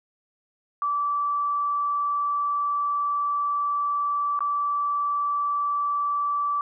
sine tone with dropouts, 1159 Hz, D6, 23 cents flat, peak -22 dBFS, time 0.82-6.61 s, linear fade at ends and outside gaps 1 ms, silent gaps 4.391-4.406 s, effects none

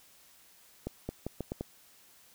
accelerating click train, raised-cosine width 2 ms, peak -21 dBFS, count 6, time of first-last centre 0.87-1.61 s, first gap 220 ms, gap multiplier 0.8, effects white hiss -60 dBFS RMS until 2.34 s

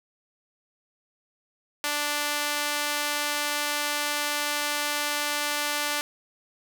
sawtooth tone with high-pass filter, 293.7 Hz, D4, in tune, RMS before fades -28 dBFS, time 1.84-6.01 s, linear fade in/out 0 ms, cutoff 1100 Hz, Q 0.53, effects 8-bit

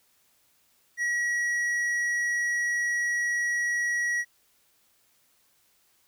triangle tone with tanh clipping, 1917 Hz, A#6, 48 cents sharp, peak -26 dBFS, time 0.97-4.25 s, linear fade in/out 50 ms, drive 12 dB, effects white hiss -66 dBFS RMS until 6.07 s

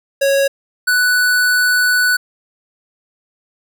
square tone pair in turn, 552 / 1485.6 Hz, C#5 / F#6, -7 / +7 cents, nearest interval octave + perfect fourth, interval 1714 cents, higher second, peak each -12 dBFS, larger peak neither, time 0.21-0.48 / 0.87-2.17 s, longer second, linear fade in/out 10 ms, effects none

